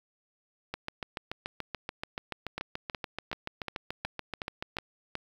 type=two click trains; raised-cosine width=0.3 ms; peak=-18 / -18 dBFS; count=8 / 29; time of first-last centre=2.58-5.154 / 0.74-4.769 s; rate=2.72 / 6.95 Hz; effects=8-bit